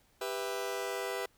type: chord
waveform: sawtooth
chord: E minor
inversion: first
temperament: just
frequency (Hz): 395.6 / 494.4 / 659.3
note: G4 / B4 / E5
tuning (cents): +16 / +2 / 0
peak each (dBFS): -34 / -34 / -37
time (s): 0.21-1.26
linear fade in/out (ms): 5
effects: pink hiss -68 dBFS RMS until 1.37 s